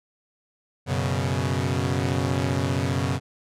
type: chord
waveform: sawtooth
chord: F# suspended fourth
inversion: none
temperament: equal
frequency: 92.5 / 123.47 / 138.59 Hz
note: F#2 / B2 / C#3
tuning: 0 / 0 / 0 cents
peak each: -23 / -23 / -23 dBFS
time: 0.86-3.2 s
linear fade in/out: 50 ms
effects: low-pass 9000 Hz 12 dB/octave